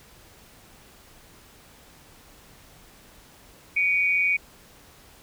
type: tone pair together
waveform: sine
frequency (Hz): 2267 / 2448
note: C#7 / D#7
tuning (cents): +38 / -29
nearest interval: minor second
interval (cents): 133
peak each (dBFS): -21 / -24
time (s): 3.76-4.37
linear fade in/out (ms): 10
effects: pink hiss -52 dBFS RMS until 5.22 s